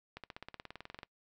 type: accelerating click train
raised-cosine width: 0.3 ms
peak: -28 dBFS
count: 17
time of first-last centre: 0.17-1.032 s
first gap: 67 ms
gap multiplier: 0.97
effects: noise-tail reverb RT60 0.1 s tail -22 dB re dry